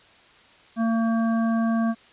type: harmonic tone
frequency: 227 Hz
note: A#3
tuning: 46 cents flat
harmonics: 1 / 3 / 5 / 7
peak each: -20 / -30 / -34 / -37 dBFS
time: 0.76-1.95 s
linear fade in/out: 50 ms
effects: white hiss -53 dBFS RMS until 2.12 s + resampled to 8000 Hz